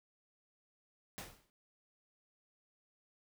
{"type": "noise with exponential decay", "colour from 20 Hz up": "pink", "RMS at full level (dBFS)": -42, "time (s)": [1.18, 1.5], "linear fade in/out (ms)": 0, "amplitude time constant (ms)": 69, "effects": []}